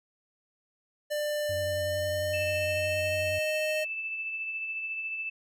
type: tone with pitch glide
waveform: square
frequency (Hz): 595 to 617.8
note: D5 to D#5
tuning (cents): +22 to -12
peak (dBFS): -29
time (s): 1.1-3.85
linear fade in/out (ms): 20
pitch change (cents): +66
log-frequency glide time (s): 1.51-3.14
type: tone with vibrato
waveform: triangle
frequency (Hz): 92.5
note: F#2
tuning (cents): 0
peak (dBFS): -34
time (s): 1.49-3.39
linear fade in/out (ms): 5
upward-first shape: triangle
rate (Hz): 11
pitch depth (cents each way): 84
type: tone with tremolo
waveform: sine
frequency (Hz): 2637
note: E7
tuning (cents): 0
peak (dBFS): -30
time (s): 2.33-5.3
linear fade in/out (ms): 10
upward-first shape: triangle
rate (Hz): 14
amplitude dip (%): 40
effects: none